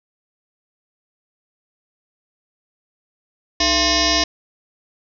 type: tone with frequency modulation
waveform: sine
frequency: 2904 Hz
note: F#7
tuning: 33 cents flat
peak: -14 dBFS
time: 3.6-4.24 s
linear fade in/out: 5 ms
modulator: 371 Hz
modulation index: 7.6
effects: none